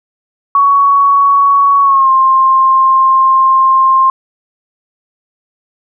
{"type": "tone with pitch glide", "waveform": "sine", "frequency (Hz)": [1119, 1058], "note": ["C#6", "C6"], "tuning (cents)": [16, 19], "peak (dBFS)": -5, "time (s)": [0.55, 4.1], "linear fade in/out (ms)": 2, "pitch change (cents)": -97, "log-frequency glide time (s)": [1.82, 2.1], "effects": []}